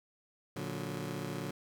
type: chord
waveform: 20% pulse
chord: Bb augmented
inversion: none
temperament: just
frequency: 116.54 / 145.68 / 182.1 Hz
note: Bb2 / D3 / F#3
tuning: 0 / -14 / -27 cents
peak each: -38 / -35 / -36 dBFS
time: 0.56-1.51 s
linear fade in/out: 5 ms
effects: 10-bit